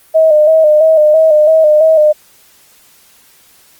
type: tone with vibrato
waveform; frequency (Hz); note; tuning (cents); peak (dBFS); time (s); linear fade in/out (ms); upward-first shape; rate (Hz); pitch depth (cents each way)
sine; 622.3; D#5; 0; -4; 0.14-2.13; 20; square; 3; 45
effects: white hiss -46 dBFS RMS until 3.79 s + Opus 32 kbps